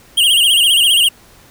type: tone with vibrato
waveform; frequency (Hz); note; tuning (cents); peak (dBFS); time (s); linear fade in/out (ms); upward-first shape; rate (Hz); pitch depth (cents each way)
square; 3016; F#7; +32; -9; 0.17-1.09; 10; sine; 15; 140
effects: pink hiss -45 dBFS RMS until 1.5 s

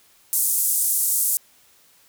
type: band-pass noise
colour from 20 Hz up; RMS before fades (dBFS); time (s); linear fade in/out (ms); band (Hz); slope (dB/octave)
pink; -21; 0.33-1.37; 0; 8600 to 15000; 24
effects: white hiss -56 dBFS RMS until 2.08 s

